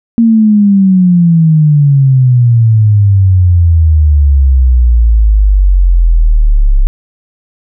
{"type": "exponential sweep", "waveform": "sine", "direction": "down", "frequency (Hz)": [233.1, 33.21], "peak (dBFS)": -3, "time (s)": [0.18, 6.87], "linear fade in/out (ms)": 0, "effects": []}